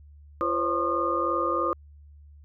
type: tone cluster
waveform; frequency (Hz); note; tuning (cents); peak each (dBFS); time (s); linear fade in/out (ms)
sine; 341.7 / 508 / 551 / 1073 / 1218; F4 / B4 / C#5 / C6 / D#6; -38 / +49 / -11 / +43 / -37; -30 / -31 / -32 / -32 / -26; 0.41-1.73; 0
effects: added 73 Hz sine -47 dBFS peak until 2.44 s